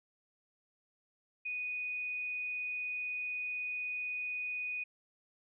sine tone, 2481 Hz, D#7, 6 cents flat, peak -35 dBFS, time 1.45-4.84 s, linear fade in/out 10 ms, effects none

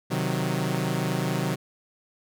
sawtooth chord, C diminished, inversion none, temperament equal, 130.81 / 155.56 / 185 Hz, C3 / Eb3 / Gb3, 0 / 0 / 0 cents, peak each -25 dBFS, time 0.1-1.56 s, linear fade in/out 20 ms, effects none

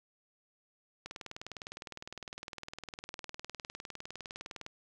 click train, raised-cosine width 0.2 ms, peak -25 dBFS, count 72, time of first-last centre 1.06-4.664 s, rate 19.7 Hz, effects none

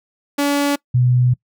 sawtooth / sine tone pair in turn, 285.4 / 124.51 Hz, D4 / B2, -49 / +15 cents, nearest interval octave + major second, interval 1436 cents, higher first, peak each -11 dBFS, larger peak neither, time 0.38-0.76 / 0.94-1.34 s, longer second, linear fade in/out 10 ms, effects noise-tail reverb RT60 0.1 s tail -23 dB re dry

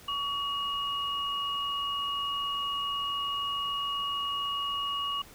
sine tone pair together, 1131 / 2878 Hz, C#6 / F#7, +34 / -49 cents, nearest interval octave + major third, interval 1617 cents, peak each -32 / -32 dBFS, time 0.08-5.22 s, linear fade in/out 5 ms, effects pink hiss -52 dBFS RMS until 5.34 s

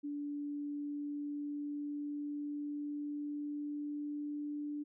sine tone with pitch glide, 290 to 294 Hz, D4 to D4, -22 to +2 cents, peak -37 dBFS, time 0.03-4.84 s, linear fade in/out 20 ms, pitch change +24 cents, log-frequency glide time 0.34-4.54 s, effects none

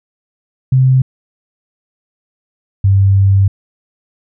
sine tone pair in turn, 130.5 / 97.76 Hz, C3 / G2, -4 / -4 cents, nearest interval perfect fourth, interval 500 cents, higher first, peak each -6 dBFS, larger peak neither, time 0.72-1.02 / 2.84-3.48 s, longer second, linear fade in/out 5 ms, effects none

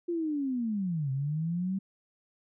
sine linear two-way sweep, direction down then up, 351.4 to 130.81 to 195.7 Hz, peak -28 dBFS, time 0.08-1.79 s, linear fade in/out 10 ms, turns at 1.11 s, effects none

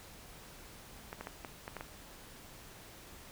clicks, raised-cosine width 0.5 ms, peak -26 dBFS, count 7, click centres 1.129 / 1.21 / 1.271 / 1.448 / 1.679 / 1.767 / 1.809 s, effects pink hiss -53 dBFS RMS until 3.31 s

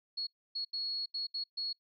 sine tone bursts at uneven times, 4338 Hz, C#8, 38 cents flat, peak -33 dBFS, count 6, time 0.17-0.27 / 0.55-0.65 / 0.73-1.06 / 1.14-1.27 / 1.34-1.44 / 1.57-1.73 s, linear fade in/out 10 ms, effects noise-tail reverb RT60 0.1 s tail -23 dB re dry + MP3 32 kbps

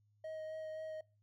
triangle tone with vibrato, 629 Hz, D#5, 19 cents sharp, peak -40 dBFS, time 0.24-1.01 s, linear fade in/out 5 ms, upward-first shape sine, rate 3.8 Hz, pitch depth 11 cents each way, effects noise-tail reverb RT60 0.3 s tail -23 dB re dry + added 104 Hz sine -70 dBFS peak until 1.22 s

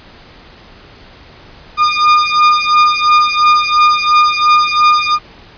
40% pulse beating tone pair, 1214 / 1216.9 Hz, D#6 / D#6, -43 / -39 cents, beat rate 2.9 Hz, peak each -10 dBFS, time 1.77-5.19 s, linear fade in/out 50 ms, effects pink hiss -39 dBFS RMS until 5.57 s + resampled to 11025 Hz

